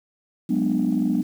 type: chord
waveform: sine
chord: G# half-diminished seventh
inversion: third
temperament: equal with one note detuned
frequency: 185 / 207.7 / 246.9 / 299.7 Hz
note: F#3 / G#3 / B3 / D4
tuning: 0 / 0 / 0 / +35 cents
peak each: -25 / -24 / -22 / -24 dBFS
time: 0.49-1.23 s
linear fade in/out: 10 ms
effects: tanh soft clip ceiling -12 dBFS + 8-bit